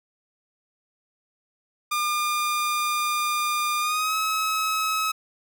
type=tone with pitch glide; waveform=sawtooth; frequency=1205 to 1284 Hz; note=D6 to E6; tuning=+44 to -46 cents; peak=-19 dBFS; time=1.91-5.12 s; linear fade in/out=10 ms; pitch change=+110 cents; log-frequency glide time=3.79-4.15 s; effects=none